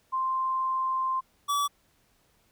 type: tone pair in turn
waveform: sine / square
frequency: 1046.5 / 1147 Hz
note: C6 / D6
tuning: 0 / -41 cents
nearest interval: major second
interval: 159 cents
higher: second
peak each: -25 dBFS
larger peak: neither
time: 0.12-1.21 / 1.48-1.68 s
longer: first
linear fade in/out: 20 ms
effects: pink hiss -67 dBFS RMS until 2.51 s